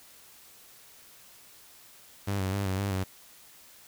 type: tone with vibrato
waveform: sawtooth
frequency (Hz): 97.2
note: G2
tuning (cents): -14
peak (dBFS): -24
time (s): 2.27-3.04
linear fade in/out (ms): 10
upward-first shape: square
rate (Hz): 3.9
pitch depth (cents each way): 47
effects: white hiss -54 dBFS RMS until 3.87 s